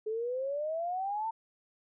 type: exponential sweep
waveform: sine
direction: up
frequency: 425.6 to 914 Hz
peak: -31 dBFS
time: 0.06-1.31 s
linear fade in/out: 10 ms
effects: none

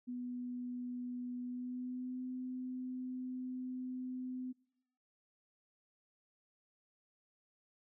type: tone with pitch glide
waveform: sine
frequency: 246.9 to 254.4 Hz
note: B3 to C4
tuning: 0 to -48 cents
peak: -39 dBFS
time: 0.07-4.53 s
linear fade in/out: 20 ms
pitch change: +52 cents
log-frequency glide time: 1.42-2.24 s
effects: noise-tail reverb RT60 0.9 s tail -25 dB re dry

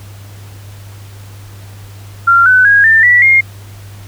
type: tone with pitch steps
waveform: sine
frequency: 1381 / 1506 / 1642.3 / 1790.9 / 1953 / 2130 Hz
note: F6 / F#6 / G#6 / A6 / B6 / C7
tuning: -20 / +30 / -20 / +30 / -20 / +30 cents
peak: -4 dBFS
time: 2.27-3.41 s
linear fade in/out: 10 ms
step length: 190 ms
effects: added 100 Hz sine -30 dBFS peak until 4.07 s + pink hiss -40 dBFS RMS until 4.07 s

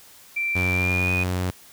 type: tone with pitch glide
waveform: sine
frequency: 2349 to 2477 Hz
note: D7 to D#7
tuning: 0 to -8 cents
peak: -22 dBFS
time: 0.36-1.24 s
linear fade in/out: 10 ms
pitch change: +92 cents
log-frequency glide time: 0.73-1.11 s
type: tone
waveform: sawtooth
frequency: 91.1 Hz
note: F#2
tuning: 26 cents flat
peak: -19 dBFS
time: 0.55-1.51 s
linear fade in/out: 10 ms
effects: white hiss -49 dBFS RMS until 1.72 s

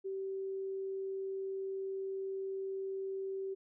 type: tone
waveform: sine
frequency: 386.1 Hz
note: G4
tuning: 26 cents flat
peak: -36 dBFS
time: 0.04-3.55 s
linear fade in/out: 20 ms
effects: none

